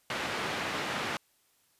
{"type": "band-pass noise", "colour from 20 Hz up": "white", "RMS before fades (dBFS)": -34, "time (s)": [0.1, 1.17], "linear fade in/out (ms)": 2, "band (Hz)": [100, 2300], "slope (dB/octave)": 12, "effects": ["white hiss -69 dBFS RMS until 1.79 s", "resampled to 32000 Hz"]}